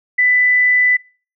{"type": "tone", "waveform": "sine", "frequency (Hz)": 1992, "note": "B6", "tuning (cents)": 14, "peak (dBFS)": -10, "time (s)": [0.18, 0.97], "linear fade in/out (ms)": 10, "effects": ["noise-tail reverb RT60 0.4 s tail -24 dB re dry"]}